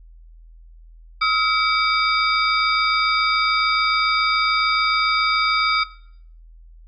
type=tone cluster; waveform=sine; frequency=1276 / 1383 / 2291 / 3678 / 4824 Hz; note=D#6 / F6 / D7 / A#7 / D8; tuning=+43 / -17 / -44 / -24 / +46 cents; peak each=-19 / -27 / -21 / -27 / -25 dBFS; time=1.21-5.84 s; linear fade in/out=10 ms; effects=noise-tail reverb RT60 0.6 s tail -18 dB re dry + added 41 Hz sine -42 dBFS peak until 6.87 s